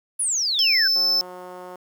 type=exponential sweep; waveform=sine; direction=down; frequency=10548 to 1488 Hz; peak=-20 dBFS; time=0.19-0.88 s; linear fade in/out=10 ms
type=tone; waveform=triangle; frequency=5274 Hz; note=E8; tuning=in tune; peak=-16 dBFS; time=0.59-1.21 s; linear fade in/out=0 ms
type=click train; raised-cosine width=1 ms; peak=-24 dBFS; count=145; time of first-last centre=0.96-1.756 s; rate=181 Hz
effects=high-pass 300 Hz 12 dB/octave + 8-bit